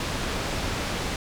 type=low-pass noise; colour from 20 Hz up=pink; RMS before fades=-29 dBFS; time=0-1.16 s; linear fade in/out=2 ms; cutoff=6100 Hz; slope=12 dB/octave; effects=none